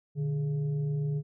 sine tone with frequency modulation, 148.3 Hz, D3, 17 cents sharp, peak -27 dBFS, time 0.15-1.23 s, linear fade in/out 50 ms, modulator 269 Hz, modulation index 0.4, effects none

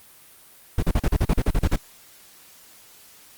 brown noise bursts, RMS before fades -18 dBFS, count 12, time 0.78-1.761 s, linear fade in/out 5 ms, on 46 ms, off 39 ms, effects white hiss -50 dBFS RMS until 3.37 s + Opus 32 kbps

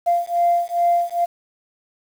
sine beating tone pair, 692 / 694.4 Hz, F5 / F5, -16 / -10 cents, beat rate 2.4 Hz, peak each -18 / -18 dBFS, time 0.06-1.26 s, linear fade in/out 20 ms, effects tanh soft clip ceiling -9 dBFS + 7-bit

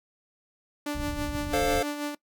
sawtooth tone with tremolo, 293.1 Hz, D4, 3 cents flat, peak -24 dBFS, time 0.86-2.15 s, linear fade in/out 5 ms, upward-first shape sine, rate 6.1 Hz, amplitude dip 50%
pink low-pass noise, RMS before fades -35 dBFS, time 0.94-1.82 s, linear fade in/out 20 ms, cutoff 130 Hz, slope 12 dB/octave
square chord, F major, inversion first, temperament equal with one note detuned, 440 / 530.2 / 698.5 Hz, A4 / C5 / F5, 0 / +23 / 0 cents, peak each -29 dBFS, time 1.53-1.83 s, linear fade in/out 5 ms
effects noise-tail reverb RT60 0.1 s tail -21 dB re dry

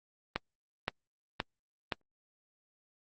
click train, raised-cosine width 0.3 ms, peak -14 dBFS, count 4, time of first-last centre 0.36-1.922 s, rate 1.92 Hz, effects Opus 24 kbps

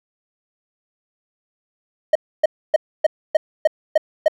triangle tone bursts, 622.3 Hz, D#5, in tune, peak -7 dBFS, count 8, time 2.13-4.282 s, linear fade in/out 5 ms, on 24 ms, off 280 ms, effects none

